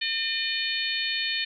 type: harmonic tone with a mistuned harmonic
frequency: 605 Hz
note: D#5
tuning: 49 cents flat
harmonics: 3 / 4 / 5 / 6 / 7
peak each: -32 / -32 / -32 / -32 / -32 dBFS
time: 0.01-1.45 s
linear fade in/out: 10 ms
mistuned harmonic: 7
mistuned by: +33 cents
effects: none